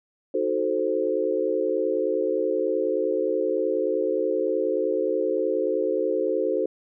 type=chord; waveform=sine; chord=D# diminished seventh; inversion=none; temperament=equal; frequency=311.1 / 370 / 440 / 523.3 Hz; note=D#4 / F#4 / A4 / C5; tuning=0 / 0 / 0 / 0 cents; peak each=-30 / -27 / -26 / -26 dBFS; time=0.34-6.66 s; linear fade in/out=5 ms; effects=none